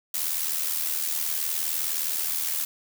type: noise with amplitude modulation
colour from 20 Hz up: blue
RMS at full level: -25 dBFS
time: 0.14-2.65 s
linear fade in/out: 5 ms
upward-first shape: sine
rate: 79.4 Hz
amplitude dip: 60%
effects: none